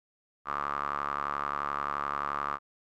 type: tone with band-pass filter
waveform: sawtooth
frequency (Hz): 71.5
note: D2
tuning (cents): -46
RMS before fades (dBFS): -33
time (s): 0.45-2.59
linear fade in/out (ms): 50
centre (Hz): 1200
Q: 7.8
effects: none